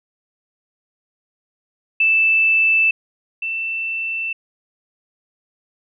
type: tone pair in turn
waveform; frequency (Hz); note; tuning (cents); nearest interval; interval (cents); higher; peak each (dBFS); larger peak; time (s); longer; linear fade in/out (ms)
sine; 2642 / 2670; E7 / E7; +3 / +22; unison; 19; second; -12 / -21; first; 2-2.91 / 3.42-4.33; neither; 5
effects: none

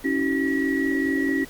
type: tone cluster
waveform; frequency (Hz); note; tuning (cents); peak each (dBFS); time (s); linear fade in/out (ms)
sine; 275.6 / 320.3 / 378.5 / 1923; C#4 / E4 / F#4 / B6; -10 / -50 / +39 / -47; -23 / -27 / -29 / -27; 0.04-1.45; 10
effects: pink hiss -44 dBFS RMS until 1.49 s + Opus 32 kbps

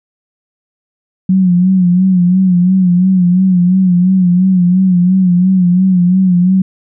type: tone with vibrato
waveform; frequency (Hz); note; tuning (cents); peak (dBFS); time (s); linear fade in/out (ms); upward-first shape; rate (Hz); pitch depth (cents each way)
sine; 182.7; F#3; -22; -6; 1.29-6.62; 5; sine; 2.9; 70
effects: none

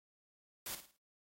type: noise with echo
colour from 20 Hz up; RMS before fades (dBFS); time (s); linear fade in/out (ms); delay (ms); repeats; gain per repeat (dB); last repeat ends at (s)
white; -42; 0.66-0.75; 2; 54; 4; -9; 0.966
effects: AAC 48 kbps

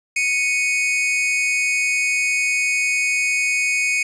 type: tone pair together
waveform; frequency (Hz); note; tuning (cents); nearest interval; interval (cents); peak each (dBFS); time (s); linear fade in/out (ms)
45% pulse; 2217 / 2497; C#7 / D#7; 0 / +6; major second; 206; -20; 0.16-4.03; 5
effects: resampled to 22050 Hz + 9-bit

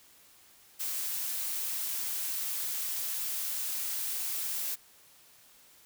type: noise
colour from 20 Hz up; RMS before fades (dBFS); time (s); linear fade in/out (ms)
blue; -34; 0.79-4.76; 20
effects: white hiss -59 dBFS RMS until 5.85 s

